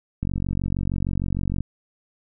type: click train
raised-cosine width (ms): 5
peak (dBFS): -13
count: 65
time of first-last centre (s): 0.23-1.606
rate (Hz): 46.5
effects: none